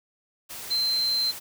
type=tone in noise; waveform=sine; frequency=4111 Hz; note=C8; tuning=31 cents flat; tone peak=-22 dBFS; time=0.7-1.32 s; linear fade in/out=20 ms; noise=white; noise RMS=-38 dBFS; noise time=0.49-1.4 s; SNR=+13 dB; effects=none